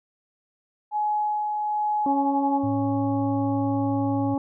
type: tone with tremolo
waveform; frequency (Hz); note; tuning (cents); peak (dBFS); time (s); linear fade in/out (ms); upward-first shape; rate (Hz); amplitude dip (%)
sine; 843; G#5; +26; -21; 0.91-2.62; 50; sine; 1.2; 30
type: harmonic tone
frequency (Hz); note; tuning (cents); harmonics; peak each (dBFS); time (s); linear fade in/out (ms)
277.2; C#4; 0; 1 / 2 / 3 / 4; -23 / -32 / -30 / -40; 2.06-4.38; 2
type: tone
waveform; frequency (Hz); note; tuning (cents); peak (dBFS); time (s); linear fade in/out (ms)
sine; 110; A2; 0; -28; 2.63-4.35; 10
effects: none